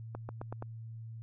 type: accelerating click train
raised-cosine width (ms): 1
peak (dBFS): -26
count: 5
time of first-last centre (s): 0.15-0.624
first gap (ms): 140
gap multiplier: 0.89
effects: added 113 Hz sine -42 dBFS peak until 1.22 s